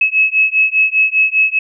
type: beating tone pair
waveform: sine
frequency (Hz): 2577 / 2582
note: E7 / E7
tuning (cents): -40 / -37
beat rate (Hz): 5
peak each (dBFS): -13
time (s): 0.01-1.59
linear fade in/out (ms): 5
effects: none